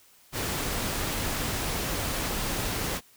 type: noise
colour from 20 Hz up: pink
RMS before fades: -30 dBFS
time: 0.32-3.01 s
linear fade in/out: 50 ms
effects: white hiss -58 dBFS RMS until 3.16 s